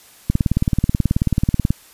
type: click train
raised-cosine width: 5 ms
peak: -3 dBFS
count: 27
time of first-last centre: 0.3-1.705 s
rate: 18.5 Hz
effects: white hiss -47 dBFS RMS until 1.93 s + resampled to 32000 Hz